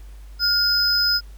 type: tone pair together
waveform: triangle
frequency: 1419 / 5057 Hz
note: F6 / D#8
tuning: +27 / +27 cents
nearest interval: octave + minor seventh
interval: 2200 cents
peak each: -22 / -16 dBFS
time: 0.39-1.21 s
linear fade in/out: 50 ms
effects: added 50 Hz sine -37 dBFS peak until 1.37 s + pink hiss -55 dBFS RMS until 1.37 s